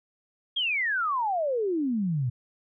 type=exponential sweep; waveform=sine; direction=down; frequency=3322 to 116.54 Hz; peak=-24 dBFS; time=0.56-2.3 s; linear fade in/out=10 ms; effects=none